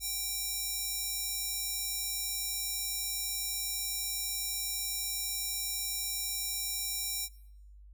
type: tone with high-pass filter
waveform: square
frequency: 784 Hz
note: G5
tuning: in tune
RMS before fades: -35 dBFS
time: 0-7.29 s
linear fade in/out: 50 ms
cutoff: 6500 Hz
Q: 0.92
effects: noise-tail reverb RT60 0.9 s tail -24 dB re dry + added 50 Hz sine -50 dBFS peak until 7.93 s